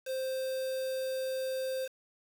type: tone with quantisation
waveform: triangle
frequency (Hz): 523.3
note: C5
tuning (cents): 0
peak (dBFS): -30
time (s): 0.05-1.89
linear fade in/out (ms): 50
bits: 7
effects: none